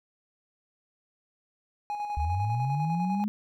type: tone with tremolo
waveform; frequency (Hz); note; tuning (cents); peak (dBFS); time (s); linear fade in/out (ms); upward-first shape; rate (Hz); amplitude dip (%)
triangle; 830; G#5; -1; -27; 1.9-3.24; 0; square; 10; 40
type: linear sweep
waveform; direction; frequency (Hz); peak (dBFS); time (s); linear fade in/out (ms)
sine; up; 69.3 to 212.2; -26; 2.17-3.28; 0
effects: none